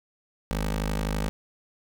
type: tone with notch filter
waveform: 15% pulse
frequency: 51.91 Hz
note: G#1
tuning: in tune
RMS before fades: -28 dBFS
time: 0.51-1.29 s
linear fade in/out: 0 ms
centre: 110 Hz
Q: 1.7
effects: none